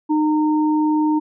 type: tone pair together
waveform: sine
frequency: 306.3 / 918.9 Hz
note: D#4 / A#5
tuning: -27 / -25 cents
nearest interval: octave + perfect fifth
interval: 1902 cents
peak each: -15 / -23 dBFS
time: 0.09-1.2 s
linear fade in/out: 20 ms
effects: none